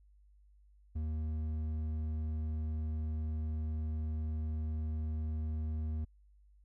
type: tone with hard clipping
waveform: sine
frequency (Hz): 78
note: D#2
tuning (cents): +5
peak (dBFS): -35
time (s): 0.95-6.05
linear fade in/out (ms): 10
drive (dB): 6
effects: added 50 Hz sine -60 dBFS peak until 6.64 s